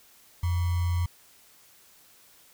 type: tone with sample-and-hold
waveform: sine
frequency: 87.31 Hz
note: F2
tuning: in tune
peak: -23 dBFS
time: 0.43-1.06 s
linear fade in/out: 5 ms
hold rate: 1050 Hz
effects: white hiss -57 dBFS RMS until 2.53 s